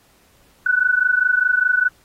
sine tone pair together, 1475.1 / 1500 Hz, F#6 / F#6, -6 / +23 cents, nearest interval unison, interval 29 cents, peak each -17 dBFS, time 0.66-1.89 s, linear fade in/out 5 ms, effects pink hiss -56 dBFS RMS until 2.04 s + AAC 48 kbps

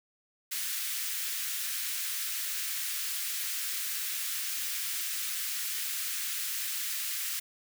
white high-pass noise, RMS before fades -34 dBFS, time 0.51-7.4 s, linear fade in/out 10 ms, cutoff 1500 Hz, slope 24 dB/octave, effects none

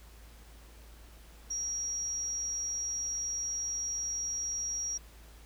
sine tone, 5680 Hz, F8, 28 cents sharp, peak -32 dBFS, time 1.5-4.98 s, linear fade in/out 10 ms, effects added 55 Hz sine -51 dBFS peak until 5.45 s + pink hiss -58 dBFS RMS until 5.45 s

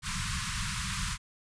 pink band-stop noise, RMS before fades -33 dBFS, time 0.02-1.18 s, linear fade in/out 50 ms, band 200 to 980 Hz, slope 96 dB/octave, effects resampled to 22050 Hz

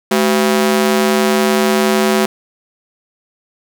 sawtooth ring-modulated tone, 297.1 Hz, D4, 20 cents sharp, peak -4 dBFS, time 0.11-2.26 s, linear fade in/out 5 ms, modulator 83.2 Hz, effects none

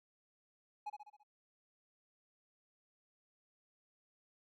triangle tone with echo, 837 Hz, G#5, 13 cents sharp, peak -37 dBFS, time 0.86-0.9 s, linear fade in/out 10 ms, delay 67 ms, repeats 5, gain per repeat -5 dB, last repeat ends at 1.235 s, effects none

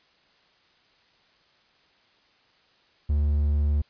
triangle tone, 73.42 Hz, D2, in tune, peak -18 dBFS, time 3.09-3.82 s, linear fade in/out 10 ms, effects white hiss -62 dBFS RMS until 3.89 s + resampled to 11025 Hz

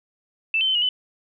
sine tone with pitch steps, 2649 / 3086 / 3065 / 2887 / 3013 Hz, E7 / G7 / G7 / F#7 / F#7, +8 / -28 / -40 / -43 / +31 cents, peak -18 dBFS, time 0.54-0.89 s, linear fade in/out 2 ms, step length 70 ms, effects none

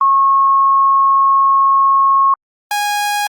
sine / sawtooth tone pair in turn, 1091 / 824.2 Hz, C#6 / G#5, -28 / -13 cents, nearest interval perfect fourth, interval 485 cents, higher first, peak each -8 / -11 dBFS, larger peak first, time 0.01-2.34 / 2.71-3.27 s, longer first, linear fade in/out 2 ms, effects Opus 24 kbps

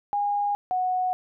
sine tone pair in turn, 817 / 736.6 Hz, G#5 / F#5, -29 / -8 cents, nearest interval major second, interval 179 cents, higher first, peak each -22 dBFS, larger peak neither, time 0.13-0.55 / 0.71-1.13 s, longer neither, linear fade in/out 0 ms, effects none

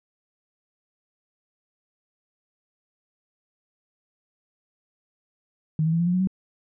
sine tone with pitch steps, 156.3 / 161.35 / 166.55 / 171.93 / 177.48 / 183.21 / 189.12 Hz, D#3 / E3 / E3 / F3 / F3 / F#3 / F#3, +8 / -37 / +18 / -27 / +28 / -17 / +38 cents, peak -19 dBFS, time 5.79-6.273 s, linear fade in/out 2 ms, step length 69 ms, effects none

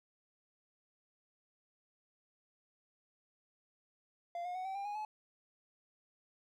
triangle tone with pitch steps, 692 / 716.8 / 742.5 / 769.2 / 796.7 / 825.3 / 854.9 Hz, F5 / F5 / F#5 / G5 / G5 / G#5 / G#5, -16 / +45 / +6 / -33 / +28 / -11 / +50 cents, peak -36 dBFS, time 4.35-5.05 s, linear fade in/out 2 ms, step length 100 ms, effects none

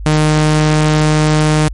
sawtooth tone, 153.4 Hz, D#3, 24 cents flat, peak -5 dBFS, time 0.06-1.68 s, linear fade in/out 0 ms, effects added 50 Hz sine -22 dBFS peak until 1.73 s + MP3 48 kbps

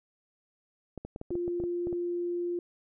clicks, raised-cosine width 2 ms, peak -25 dBFS, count 11, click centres 0.977 / 1.05 / 1.161 / 1.214 / 1.306 / 1.354 / 1.479 / 1.601 / 1.638 / 1.871 / 1.928 s
sine tone, 349.2 Hz, F4, in tune, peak -29 dBFS, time 1.31-2.59 s, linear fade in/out 2 ms
effects none

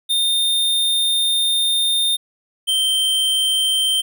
square tone pair in turn, 3635 / 3127 Hz, A#7 / G7, -44 / -5 cents, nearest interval minor third, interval 261 cents, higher first, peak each -16 dBFS, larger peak neither, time 0.09-2.17 / 2.67-4.02 s, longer first, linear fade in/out 20 ms, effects none

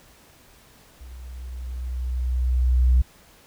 sine tone with level ramp, 62.5 Hz, B1, 21 cents sharp, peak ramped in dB -38 to -11 dBFS, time 1-3.02 s, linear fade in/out 10 ms, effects tanh soft clip ceiling -11 dBFS + pink hiss -53 dBFS RMS until 3.46 s

